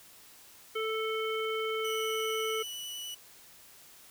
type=harmonic tone; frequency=440 Hz; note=A4; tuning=in tune; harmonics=1 / 3 / 5 / 7; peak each=-32 / -37 / -39 / -40 dBFS; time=0.75-2.63 s; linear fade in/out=10 ms
type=tone with vibrato; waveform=sawtooth; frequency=2960 Hz; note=F#7; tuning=in tune; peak=-35 dBFS; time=1.84-3.15 s; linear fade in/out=10 ms; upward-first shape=sine; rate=10 Hz; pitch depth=11 cents each way
effects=white hiss -55 dBFS RMS until 4.1 s